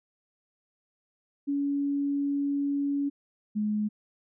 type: tone pair in turn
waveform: sine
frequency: 282.7 / 211 Hz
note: C#4 / G#3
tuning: +34 / +28 cents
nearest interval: perfect fourth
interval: 506 cents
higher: first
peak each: -25 dBFS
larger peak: neither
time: 1.47-3.1 / 3.55-3.89 s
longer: first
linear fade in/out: 20 ms
effects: none